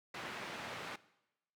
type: band-pass noise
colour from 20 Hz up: white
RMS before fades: -45 dBFS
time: 0.14-0.96 s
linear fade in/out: 5 ms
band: 120 to 2200 Hz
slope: 12 dB/octave
effects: noise-tail reverb RT60 0.9 s tail -19 dB re dry